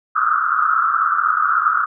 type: band-pass noise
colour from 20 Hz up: white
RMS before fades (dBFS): -17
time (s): 0.15-1.86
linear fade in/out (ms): 20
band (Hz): 1200 to 1400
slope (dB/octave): 96
effects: none